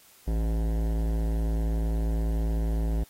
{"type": "tone with hard clipping", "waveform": "sine", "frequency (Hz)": 55, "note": "A1", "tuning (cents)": 0, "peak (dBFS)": -26, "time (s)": [0.27, 3.04], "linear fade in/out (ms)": 10, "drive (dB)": 17, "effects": ["white hiss -56 dBFS RMS until 3.09 s", "AAC 48 kbps"]}